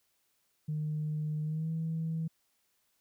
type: tone with pitch glide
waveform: sine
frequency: 152.7 to 161.78 Hz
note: D#3 to E3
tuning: -32 to -32 cents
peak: -30 dBFS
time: 0.68-2.28 s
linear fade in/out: 10 ms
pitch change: +100 cents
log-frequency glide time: 1.43-1.7 s
effects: tanh soft clip ceiling -27 dBFS + white hiss -75 dBFS RMS until 3 s